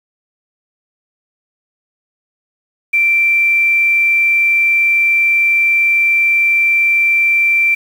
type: tone with quantisation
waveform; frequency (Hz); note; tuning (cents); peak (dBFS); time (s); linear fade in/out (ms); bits
sine; 2349; D7; 0; -9; 2.93-7.75; 10; 6
effects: none